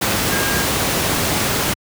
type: tone in noise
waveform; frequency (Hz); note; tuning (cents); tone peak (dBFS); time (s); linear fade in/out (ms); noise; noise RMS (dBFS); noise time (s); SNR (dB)
sine; 1618; G#6; -46; -23; 0.31-0.64; 10; pink; -18; 0.01-1.74; -8
effects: high-pass 80 Hz 12 dB/octave